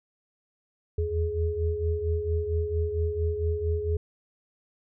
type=tone cluster; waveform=sine; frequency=79.1 / 83.5 / 419.4 Hz; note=D#2 / E2 / G#4; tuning=+29 / +23 / +17 cents; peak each=-29 dBFS; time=0.98-3.97 s; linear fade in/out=5 ms; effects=none